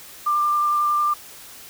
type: tone with vibrato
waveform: sine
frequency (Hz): 1190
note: D6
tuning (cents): +22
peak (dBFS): -17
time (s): 0.26-1.14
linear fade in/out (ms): 10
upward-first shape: sine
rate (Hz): 11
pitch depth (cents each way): 11
effects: white hiss -42 dBFS RMS until 1.69 s